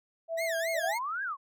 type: tone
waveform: sine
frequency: 659.3 Hz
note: E5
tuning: in tune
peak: -30 dBFS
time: 0.28-0.95 s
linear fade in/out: 50 ms
type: tone with vibrato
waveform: 40% pulse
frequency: 1864.7 Hz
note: A#6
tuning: in tune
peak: -32 dBFS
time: 0.37-0.99 s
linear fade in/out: 20 ms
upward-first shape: sine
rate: 3.7 Hz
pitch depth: 260 cents each way
type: exponential two-way sweep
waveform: sine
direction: up then down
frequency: 546 to 1661.2 to 1044 Hz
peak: -31 dBFS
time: 0.73-1.37 s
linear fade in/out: 50 ms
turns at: 1.23 s
effects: none